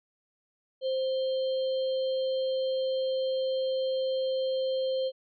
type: tone with sample-and-hold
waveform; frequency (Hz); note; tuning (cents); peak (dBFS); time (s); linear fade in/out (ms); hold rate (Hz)
sine; 523.3; C5; 0; -26; 0.81-5.12; 50; 3675
effects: resampled to 11025 Hz